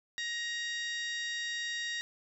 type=harmonic tone; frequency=941 Hz; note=A#5; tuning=16 cents sharp; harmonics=2 / 3 / 4 / 5 / 6 / 7 / 8; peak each=-36 / -46 / -39 / -48 / -46 / -54 / -51 dBFS; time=0.18-2.01 s; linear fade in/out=0 ms; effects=none